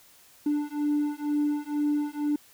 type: beating tone pair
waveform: triangle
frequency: 293.7 / 295.8 Hz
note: D4 / D4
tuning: 0 / +13 cents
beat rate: 2.1 Hz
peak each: -25 dBFS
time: 0.46-2.36 s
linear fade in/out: 5 ms
effects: tanh soft clip ceiling -17 dBFS + white hiss -56 dBFS RMS until 2.53 s